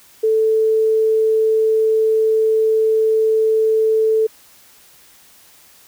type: tone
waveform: sine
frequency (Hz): 440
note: A4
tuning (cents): 0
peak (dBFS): -12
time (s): 0.23-4.27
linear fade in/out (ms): 10
effects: white hiss -48 dBFS RMS until 5.87 s